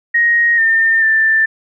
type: tone with pitch steps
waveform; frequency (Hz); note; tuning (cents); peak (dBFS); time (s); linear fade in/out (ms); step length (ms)
sine; 1876 / 1808 / 1775; A#6 / A6 / A6; +11 / +47 / +15; -9; 0.14-1.46; 10; 440
effects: none